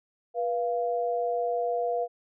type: tone pair together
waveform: sine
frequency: 485.5 / 692 Hz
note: B4 / F5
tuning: -30 / -16 cents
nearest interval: tritone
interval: 614 cents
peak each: -28 dBFS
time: 0.34-2.08 s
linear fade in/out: 50 ms
effects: none